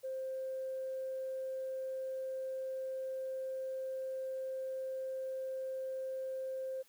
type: tone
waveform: sine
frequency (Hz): 525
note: C5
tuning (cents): +6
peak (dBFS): -36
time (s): 0.03-6.83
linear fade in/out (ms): 20
effects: tanh soft clip ceiling -32 dBFS + white hiss -67 dBFS RMS until 6.88 s